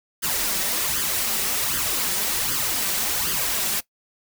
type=noise with flanger; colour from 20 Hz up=white; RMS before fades=-24 dBFS; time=0.22-3.81 s; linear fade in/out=20 ms; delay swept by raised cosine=0.62 to 5.32 ms; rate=1.3 Hz; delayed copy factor=+0.65; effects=noise-tail reverb RT60 0.1 s tail -19 dB re dry